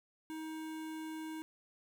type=tone with notch filter; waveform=square; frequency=316 Hz; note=D#4; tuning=27 cents sharp; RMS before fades=-43 dBFS; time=0.3-1.42 s; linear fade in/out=0 ms; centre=4900 Hz; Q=2; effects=none